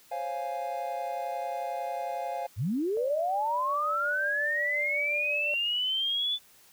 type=chord; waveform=triangle; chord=Db major seventh; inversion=third; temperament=equal; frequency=523.3 / 554.4 / 698.5 / 830.6 Hz; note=C5 / Db5 / F5 / Ab5; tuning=0 / 0 / 0 / 0 cents; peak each=-37 / -38 / -32 / -34 dBFS; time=0.11-2.47 s; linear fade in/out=10 ms
type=linear sweep; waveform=sine; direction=up; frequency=82.41 to 3500 Hz; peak=-26 dBFS; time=2.56-6.39 s; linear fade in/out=50 ms
type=tone with tremolo; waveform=sine; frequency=587.3 Hz; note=D5; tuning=in tune; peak=-33 dBFS; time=2.97-5.54 s; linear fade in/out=0 ms; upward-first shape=triangle; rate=5.6 Hz; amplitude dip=45%
effects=white hiss -58 dBFS RMS until 6.72 s